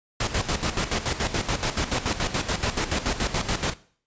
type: noise with tremolo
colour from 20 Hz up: pink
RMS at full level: -24 dBFS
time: 0.2-3.74 s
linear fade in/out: 5 ms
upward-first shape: square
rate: 7 Hz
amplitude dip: 70%
effects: noise-tail reverb RT60 0.5 s tail -19 dB re dry + resampled to 16000 Hz